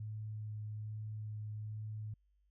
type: tone with vibrato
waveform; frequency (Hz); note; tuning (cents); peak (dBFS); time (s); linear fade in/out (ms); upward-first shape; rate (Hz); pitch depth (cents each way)
sine; 107.1; A2; -46; -40; 0-2.14; 5; sine; 1.2; 11
effects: added 50 Hz sine -70 dBFS peak until 2.5 s